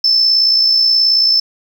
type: tone with amplitude modulation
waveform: sine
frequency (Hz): 5280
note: E8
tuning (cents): +2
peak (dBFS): -6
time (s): 0.04-1.4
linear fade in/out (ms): 5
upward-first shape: sine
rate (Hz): 58.6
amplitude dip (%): 45
effects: tanh soft clip ceiling -2 dBFS + 7-bit